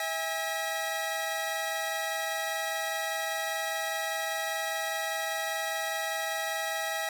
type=tone cluster; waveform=sawtooth; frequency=649 / 814 / 1922 Hz; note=E5 / G#5 / B6; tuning=-27 / -35 / -48 cents; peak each=-31 dBFS; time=0-7.09 s; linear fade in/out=2 ms; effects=none